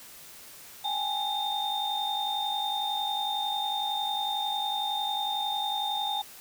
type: tone cluster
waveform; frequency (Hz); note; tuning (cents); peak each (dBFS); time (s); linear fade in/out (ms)
sine; 795 / 846 / 3638; G5 / G#5 / A#7; +24 / +32 / -43; -33 / -32 / -31; 0.84-6.22; 10
effects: white hiss -48 dBFS RMS until 6.4 s